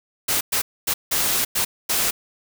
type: noise bursts at uneven times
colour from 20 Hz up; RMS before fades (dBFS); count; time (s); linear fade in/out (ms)
white; -21; 6; 0.28-0.41 / 0.52-0.62 / 0.87-0.94 / 1.11-1.45 / 1.55-1.65 / 1.89-2.11; 10
effects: none